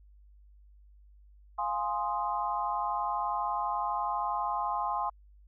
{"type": "chord", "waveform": "sine", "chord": "F minor seventh", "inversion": "none", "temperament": "equal", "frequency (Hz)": [698.5, 830.6, 1046.5, 1244.5], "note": ["F5", "Ab5", "C6", "Eb6"], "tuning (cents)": [0, 0, 0, 0], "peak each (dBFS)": [-37, -33, -32, -38], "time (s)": [1.58, 5.1], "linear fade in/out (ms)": 10, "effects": ["added 50 Hz sine -54 dBFS peak until 5.47 s"]}